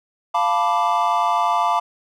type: chord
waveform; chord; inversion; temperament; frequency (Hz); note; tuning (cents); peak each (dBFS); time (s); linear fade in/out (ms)
triangle; B half-diminished seventh; second; equal; 698.5 / 880 / 987.8 / 1174.7; F5 / A5 / B5 / D6; 0 / 0 / 0 / 0; -20; 0.34-1.8; 10
effects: none